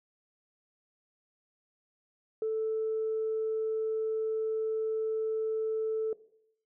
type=tone; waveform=sine; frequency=440 Hz; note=A4; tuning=in tune; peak=-27 dBFS; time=2.42-6.13 s; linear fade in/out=2 ms; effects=noise-tail reverb RT60 0.7 s tail -18 dB re dry + tanh soft clip ceiling -24 dBFS